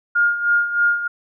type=tone with tremolo; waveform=sine; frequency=1417 Hz; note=F6; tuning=25 cents sharp; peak=-12 dBFS; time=0.15-1.08 s; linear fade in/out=10 ms; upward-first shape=sine; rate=3.2 Hz; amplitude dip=70%; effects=none